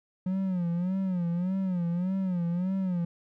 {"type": "tone with vibrato", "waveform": "triangle", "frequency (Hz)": 180.9, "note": "F#3", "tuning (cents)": -39, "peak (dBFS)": -24, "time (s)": [0.26, 3.05], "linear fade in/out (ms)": 5, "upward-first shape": "sine", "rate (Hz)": 1.7, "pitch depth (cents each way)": 110, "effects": []}